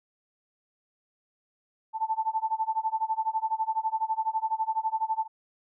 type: tone with tremolo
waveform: sine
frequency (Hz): 883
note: A5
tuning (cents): +6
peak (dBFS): -22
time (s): 1.93-5.28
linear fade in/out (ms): 50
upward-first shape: sine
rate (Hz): 12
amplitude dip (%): 95
effects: none